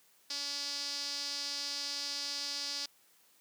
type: tone with band-pass filter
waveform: sawtooth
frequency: 284.6 Hz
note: C#4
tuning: 46 cents sharp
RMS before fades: -38 dBFS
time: 0.3-2.86 s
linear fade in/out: 5 ms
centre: 4900 Hz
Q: 5.3
effects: white hiss -66 dBFS RMS until 3.4 s + high-pass 150 Hz 12 dB/octave